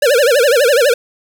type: tone with vibrato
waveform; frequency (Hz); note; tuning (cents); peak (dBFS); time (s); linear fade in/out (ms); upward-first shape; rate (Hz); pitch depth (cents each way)
square; 523.3; C5; 0; -9; 0.02-0.94; 5; sine; 12; 230
effects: none